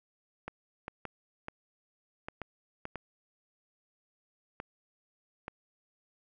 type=clicks; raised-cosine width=0.5 ms; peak=-23 dBFS; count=10; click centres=0.48 / 0.881 / 1.053 / 1.484 / 2.285 / 2.417 / 2.854 / 2.957 / 4.601 / 5.481 s; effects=none